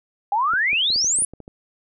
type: exponential sweep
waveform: sine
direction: up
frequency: 783 to 10310 Hz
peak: -17 dBFS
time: 0.32-1.25 s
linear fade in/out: 2 ms
type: clicks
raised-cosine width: 2 ms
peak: -25 dBFS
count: 10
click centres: 0.536 / 0.731 / 0.903 / 0.961 / 1.045 / 1.187 / 1.221 / 1.336 / 1.403 / 1.479 s
effects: none